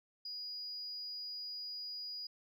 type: tone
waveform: sine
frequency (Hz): 4900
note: D#8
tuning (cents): -27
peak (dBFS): -40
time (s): 0.25-2.27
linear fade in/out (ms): 5
effects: tanh soft clip ceiling -37 dBFS